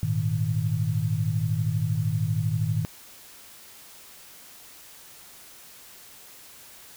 sine chord, Ab suspended second, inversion none, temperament equal, 103.83 / 116.54 / 155.56 Hz, Ab2 / Bb2 / Eb3, 0 / 0 / 0 cents, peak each -27 dBFS, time 0.03-2.85 s, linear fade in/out 0 ms, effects white hiss -48 dBFS RMS until 6.96 s

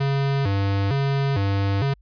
square tone with vibrato, 117 Hz, A#2, 7 cents sharp, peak -20 dBFS, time 0-1.94 s, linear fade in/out 10 ms, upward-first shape square, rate 1.1 Hz, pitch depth 290 cents each way, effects added 50 Hz sine -52 dBFS peak until 2.01 s + resampled to 11025 Hz

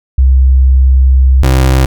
sine / 30% pulse tone pair in turn, 65.4 / 65.4 Hz, C2 / C2, 0 / 0 cents, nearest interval unison, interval 0 cents, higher neither, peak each -3 dBFS, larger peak neither, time 0.18-1.43 / 1.43-1.86 s, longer first, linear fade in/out 5 ms, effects none

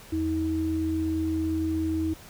sine tone pair together, 84.5 / 319 Hz, E2 / D#4, +43 / +43 cents, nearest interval octave + major seventh, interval 2300 cents, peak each -31 / -25 dBFS, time 0.12-2.14 s, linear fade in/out 10 ms, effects pink hiss -48 dBFS RMS until 2.29 s

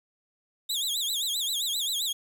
sawtooth tone with vibrato, 3600 Hz, A7, 39 cents sharp, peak -24 dBFS, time 0.69-2.13 s, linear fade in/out 10 ms, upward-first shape sine, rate 7.6 Hz, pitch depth 190 cents each way, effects 9-bit

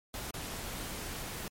pink noise with dropouts, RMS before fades -40 dBFS, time 0.14-1.48 s, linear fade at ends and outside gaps 1 ms, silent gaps 0.308-0.34 s, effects MP3 64 kbps

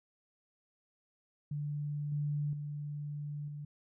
sine tone with level steps, 146.83 Hz, D3, in tune, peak -34 / -31 / -37 / -40 dBFS, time 1.51-3.65 s, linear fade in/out 5 ms, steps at 2.12 / 2.53 / 3.48 s, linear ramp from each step 2 ms, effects none

